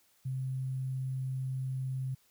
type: tone with sample-and-hold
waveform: sine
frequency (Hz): 131.1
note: C3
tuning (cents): +4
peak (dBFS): -32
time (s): 0.25-2.15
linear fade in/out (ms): 10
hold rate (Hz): 11025
effects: white hiss -68 dBFS RMS until 2.3 s